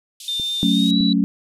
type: band-pass noise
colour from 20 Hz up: pink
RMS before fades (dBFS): -38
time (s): 0.2-0.91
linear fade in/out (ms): 2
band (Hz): 2900 to 12000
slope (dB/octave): 48
type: tone with pitch glide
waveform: sine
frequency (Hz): 3602 to 3928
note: A7 to B7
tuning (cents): +40 to -10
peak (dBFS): -21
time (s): 0.28-1.13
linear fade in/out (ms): 2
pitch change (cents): +150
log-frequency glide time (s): 0.7-0.97
type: clicks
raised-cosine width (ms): 3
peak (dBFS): -21 / -20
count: 2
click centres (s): 0.398 / 1.007
type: chord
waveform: sine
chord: F# minor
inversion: none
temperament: equal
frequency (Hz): 185 / 220 / 277.2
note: F#3 / A3 / C#4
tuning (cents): 0 / 0 / 0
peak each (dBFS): -19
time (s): 0.63-1.24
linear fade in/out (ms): 0
effects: none